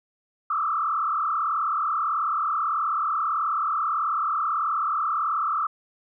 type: tone with frequency modulation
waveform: sine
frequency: 1244.5 Hz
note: D#6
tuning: in tune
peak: -22 dBFS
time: 0.5-5.67 s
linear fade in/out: 5 ms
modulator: 38.4 Hz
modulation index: 2.5
effects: none